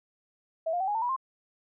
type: tone with pitch steps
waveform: sine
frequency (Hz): 650 / 704.7 / 764.1 / 828.5 / 898.2 / 973.9 / 1055.9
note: E5 / F5 / G5 / G#5 / A5 / B5 / C6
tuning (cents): -24 / +15 / -44 / -4 / +35 / -24 / +15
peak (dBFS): -26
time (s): 0.66-1.164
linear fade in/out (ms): 10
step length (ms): 72
effects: none